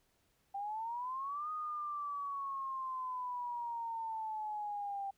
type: exponential two-way sweep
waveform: sine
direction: up then down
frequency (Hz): 785 to 1244.5 to 785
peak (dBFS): -37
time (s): 0.54-5.11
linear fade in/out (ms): 10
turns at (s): 1.51
effects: pink hiss -75 dBFS RMS until 5.17 s